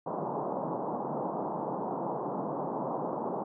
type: band-pass noise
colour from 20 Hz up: white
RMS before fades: -34 dBFS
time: 0.06-3.44 s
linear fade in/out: 10 ms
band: 140 to 1000 Hz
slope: 48 dB/octave
effects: none